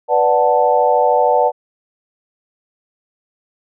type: chord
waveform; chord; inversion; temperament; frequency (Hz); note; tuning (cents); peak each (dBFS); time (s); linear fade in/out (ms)
sine; B minor seventh; none; equal; 493.9 / 587.3 / 740 / 880; B4 / D5 / F#5 / A5; 0 / 0 / 0 / 0; -16; 0.08-1.52; 50
effects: none